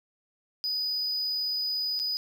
triangle tone with dropouts, 4969 Hz, D#8, 3 cents flat, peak -26 dBFS, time 0.64-2.17 s, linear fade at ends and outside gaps 0 ms, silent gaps 1.992-1.998 s, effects none

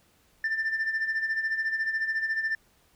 sine tone with tremolo, 1781 Hz, A6, 21 cents sharp, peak -21 dBFS, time 0.44-2.55 s, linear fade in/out 2 ms, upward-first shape sine, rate 14 Hz, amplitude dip 70%, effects tanh soft clip ceiling -23 dBFS + pink hiss -64 dBFS RMS until 2.95 s

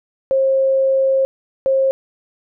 sine tone bursts at uneven times, 535 Hz, C5, 38 cents sharp, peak -12 dBFS, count 2, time 0.31-1.25 / 1.66-1.91 s, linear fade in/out 0 ms, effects none

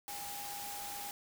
sine tone in noise, 813 Hz, G#5, 37 cents flat, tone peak -45 dBFS, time 0.08-1.11 s, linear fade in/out 0 ms, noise white, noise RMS -44 dBFS, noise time 0.08-1.11 s, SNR -4 dB, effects none

